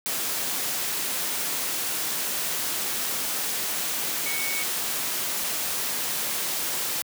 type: tone in noise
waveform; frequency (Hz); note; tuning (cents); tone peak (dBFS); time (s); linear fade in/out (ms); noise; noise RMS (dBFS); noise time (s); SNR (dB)
sine; 2230; C#7; +10; -30; 4.26-4.63; 0; white; -28; 0.06-7.02; -5
effects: high-pass 150 Hz 12 dB/octave